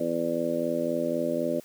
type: harmonic tone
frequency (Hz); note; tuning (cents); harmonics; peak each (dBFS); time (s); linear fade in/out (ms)
83.9; E2; +31; 2 / 3 / 4 / 5 / 6 / 7; -38 / -31 / -32 / -38 / -32 / -29; 0-1.6; 5
effects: white hiss -53 dBFS RMS until 1.64 s